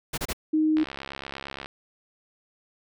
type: noise bursts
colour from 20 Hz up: pink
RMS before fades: -29 dBFS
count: 3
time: 0.13-0.332 s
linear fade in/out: 10 ms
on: 48 ms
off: 29 ms
type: tone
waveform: sine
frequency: 311.1 Hz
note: D#4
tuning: in tune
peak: -19 dBFS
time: 0.53-0.84 s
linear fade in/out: 10 ms
type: click train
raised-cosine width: 0.3 ms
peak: -19 dBFS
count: 62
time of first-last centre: 0.77-1.659 s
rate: 68.6 Hz
effects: none